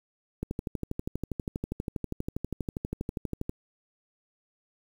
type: click train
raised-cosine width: 3 ms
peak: -18 dBFS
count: 39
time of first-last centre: 0.43-3.495 s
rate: 12.4 Hz
effects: 8-bit